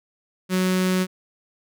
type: tone with notch filter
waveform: sawtooth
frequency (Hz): 185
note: F#3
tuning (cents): 0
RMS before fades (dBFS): -21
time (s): 0.49-1.07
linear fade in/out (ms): 50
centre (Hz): 770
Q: 1.5
effects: none